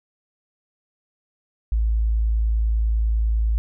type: tone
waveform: sine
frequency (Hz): 55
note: A1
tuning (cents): 0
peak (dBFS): -17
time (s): 1.72-3.58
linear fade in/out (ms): 0
effects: none